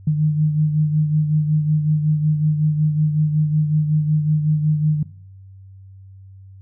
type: beating tone pair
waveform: sine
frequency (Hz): 152.1 / 157.5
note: D#3 / D#3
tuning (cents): -39 / +21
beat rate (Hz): 5.4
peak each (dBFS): -15 / -24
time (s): 0.07-5.03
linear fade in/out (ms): 5
effects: noise-tail reverb RT60 0.6 s tail -19 dB re dry + added 96 Hz sine -39 dBFS peak until 6.61 s